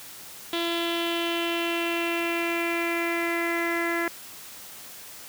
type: tone with low-pass filter sweep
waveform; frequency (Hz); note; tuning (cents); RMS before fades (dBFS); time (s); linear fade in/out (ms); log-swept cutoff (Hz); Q
sawtooth; 338.7; E4; +47; -27; 0.53-4.08; 2; 3500 to 1900; 5.1
effects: white hiss -43 dBFS RMS until 5.28 s + high-pass 60 Hz 12 dB/octave